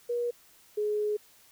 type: tone pair in turn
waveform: sine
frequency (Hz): 479.6 / 420.3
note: A#4 / G#4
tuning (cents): +49 / +21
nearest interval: major second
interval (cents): 228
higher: first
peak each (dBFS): -27 / -26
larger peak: second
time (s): 0.09-0.31 / 0.77-1.17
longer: second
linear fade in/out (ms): 10
effects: white hiss -59 dBFS RMS until 1.51 s